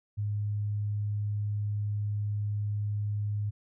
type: tone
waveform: sine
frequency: 103.83 Hz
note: G#2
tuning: in tune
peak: -28 dBFS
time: 0.17-3.51 s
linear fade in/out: 20 ms
effects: none